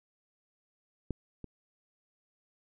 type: clicks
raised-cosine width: 3 ms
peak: -20 / -29 dBFS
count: 2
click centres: 1.107 / 1.443 s
effects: none